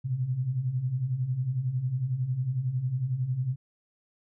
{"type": "beating tone pair", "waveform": "sine", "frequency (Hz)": [120, 131], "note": ["B2", "C3"], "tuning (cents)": [-49, 2], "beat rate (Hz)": 11, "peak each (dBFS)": [-33, -27], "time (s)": [0.04, 3.56], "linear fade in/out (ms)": 20, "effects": []}